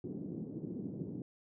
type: band-pass noise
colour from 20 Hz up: pink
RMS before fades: -42 dBFS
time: 0.04-1.22 s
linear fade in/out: 2 ms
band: 150 to 340 Hz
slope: 24 dB/octave
effects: none